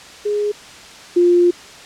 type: tone pair in turn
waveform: sine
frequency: 415.3 / 350.9 Hz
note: G#4 / F4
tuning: 0 / +8 cents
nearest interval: minor third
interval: 292 cents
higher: first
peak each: -16 / -9 dBFS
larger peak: second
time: 0.25-0.52 / 1.16-1.51 s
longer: second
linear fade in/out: 10 ms
effects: white hiss -38 dBFS RMS until 1.85 s + low-pass 6000 Hz 12 dB/octave